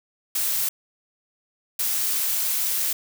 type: noise bursts at uneven times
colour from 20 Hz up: blue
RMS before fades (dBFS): -24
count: 2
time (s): 0.35-0.69 / 1.79-2.93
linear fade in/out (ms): 5
effects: none